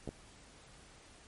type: clicks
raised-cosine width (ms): 2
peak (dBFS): -27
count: 2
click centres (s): 0.076 / 0.09
effects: pink hiss -58 dBFS RMS until 1.27 s + MP3 48 kbps